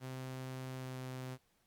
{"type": "tone with pitch glide", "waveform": "sawtooth", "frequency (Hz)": [130, 128.88], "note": ["C3", "C3"], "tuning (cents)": [-11, -26], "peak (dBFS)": -38, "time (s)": [0, 1.38], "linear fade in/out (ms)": 50, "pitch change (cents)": -15, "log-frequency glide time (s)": [0.75, 0.99], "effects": ["pink hiss -75 dBFS RMS until 1.66 s", "Opus 48 kbps"]}